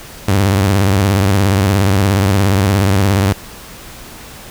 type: tone with vibrato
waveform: sawtooth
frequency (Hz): 98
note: G2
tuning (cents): 0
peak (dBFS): -6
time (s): 0.28-3.33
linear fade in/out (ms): 5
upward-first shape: triangle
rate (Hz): 17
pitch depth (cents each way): 150
effects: pink hiss -34 dBFS RMS until 4.5 s